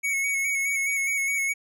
square tone with vibrato, 2217 Hz, C#7, in tune, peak -24 dBFS, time 0.03-1.54 s, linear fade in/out 20 ms, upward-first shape square, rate 4.8 Hz, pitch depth 24 cents each way, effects none

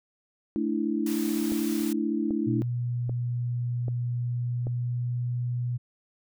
sine chord, A suspended fourth, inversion none, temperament equal, 220 / 293.7 / 329.6 Hz, A3 / D4 / E4, 0 / 0 / 0 cents, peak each -29 dBFS, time 0.56-2.62 s, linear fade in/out 0 ms
white noise, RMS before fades -39 dBFS, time 1.06-1.93 s, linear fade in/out 5 ms
click train, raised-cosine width 2 ms, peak -23 dBFS, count 5, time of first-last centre 1.52-4.67 s, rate 1.27 Hz
sine tone with pitch glide, 121.2 to 122.11 Hz, B2 to B2, -32 to -19 cents, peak -26 dBFS, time 2.46-5.78 s, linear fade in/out 20 ms, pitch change +13 cents, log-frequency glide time 4.18-5.32 s
effects none

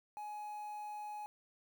triangle tone with quantisation, 840 Hz, G#5, 19 cents sharp, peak -40 dBFS, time 0.17-1.26 s, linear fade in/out 0 ms, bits 10, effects none

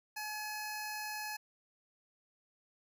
10% pulse tone with notch filter, 850 Hz, G#5, 40 cents sharp, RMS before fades -41 dBFS, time 0.16-1.37 s, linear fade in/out 10 ms, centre 3400 Hz, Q 1.9, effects none

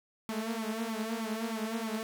sawtooth tone with flanger, 222.9 Hz, A3, 23 cents sharp, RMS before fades -35 dBFS, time 0.29-2.03 s, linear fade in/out 0 ms, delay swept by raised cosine 0.87 to 6.27 ms, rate 3.2 Hz, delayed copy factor +0.85, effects none

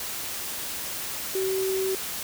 sine tone in noise, 381.2 Hz, G4, 48 cents flat, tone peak -24 dBFS, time 1.35-1.95 s, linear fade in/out 2 ms, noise white, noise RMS -33 dBFS, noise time 0-2.23 s, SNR +6 dB, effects none

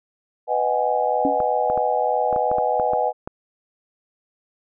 sine chord, G# minor seventh, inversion first, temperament just, 498.4 / 623 / 747.5 / 830.6 Hz, B4 / D#5 / F#5 / G#5, +16 / +2 / +17 / 0 cents, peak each -24 / -24 / -23 / -23 dBFS, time 0.47-3.13 s, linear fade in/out 50 ms
sine tone with exponential decay, 279.3 Hz, C#4, 13 cents sharp, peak -16 dBFS, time 1.25-1.43 s, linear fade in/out 1 ms, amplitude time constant 39 ms
clicks, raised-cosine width 1 ms, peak -15 dBFS, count 10, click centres 1.403 / 1.7 / 1.776 / 2.328 / 2.362 / 2.515 / 2.584 / 2.798 / 2.934 / 3.275 s
effects none

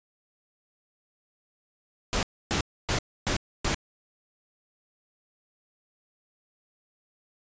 pink noise bursts, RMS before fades -26 dBFS, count 5, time 2.13-3.745 s, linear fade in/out 0 ms, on 99 ms, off 280 ms, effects resampled to 16000 Hz

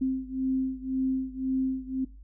sine beating tone pair, 261.6 / 263.5 Hz, C4 / C4, 0 / +12 cents, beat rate 1.9 Hz, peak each -28 / -30 dBFS, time 0.01-2.05 s, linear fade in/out 10 ms, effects noise-tail reverb RT60 0.3 s tail -19 dB re dry + added 50 Hz sine -45 dBFS peak until 2.23 s

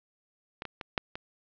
clicks, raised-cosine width 0.3 ms, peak -20 / -21 / -21 / -10 / -21 dBFS, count 5, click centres 0.621 / 0.653 / 0.812 / 0.978 / 1.155 s, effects low-pass 5000 Hz 12 dB/octave

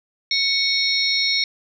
sine tone cluster, 2218 / 3773 / 4282 / 5480 Hz, C#7 / A#7 / C8 / F8, 0 / +20 / +39 / -34 cents, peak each -23 dBFS, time 0.31-1.44 s, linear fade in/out 2 ms, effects none

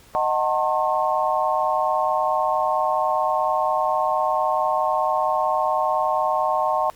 sine chord, D# diminished seventh, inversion none, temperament just, 622.3 / 746.7 / 896 / 1075.3 Hz, D#5 / F#5 / A5 / C6, 0 / +16 / +31 / +47 cents, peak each -24 dBFS, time 0.15-6.9 s, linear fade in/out 0 ms, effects pink hiss -51 dBFS RMS until 6.95 s + Opus 48 kbps

